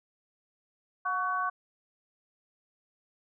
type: tone cluster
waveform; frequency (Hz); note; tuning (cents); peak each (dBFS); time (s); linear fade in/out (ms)
sine; 726 / 1124 / 1505; F#5 / C#6 / F#6; -33 / +24 / +29; -36 / -29 / -34; 1.05-1.5; 10
effects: none